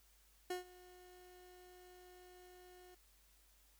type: tone with ADSR envelope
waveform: 30% pulse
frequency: 362 Hz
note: F#4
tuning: 38 cents flat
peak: -35 dBFS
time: 0.5-2.95 s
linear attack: 5 ms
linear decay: 130 ms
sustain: -21 dB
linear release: 8 ms
effects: added 50 Hz sine -70 dBFS peak until 3.79 s + white hiss -71 dBFS RMS until 3.79 s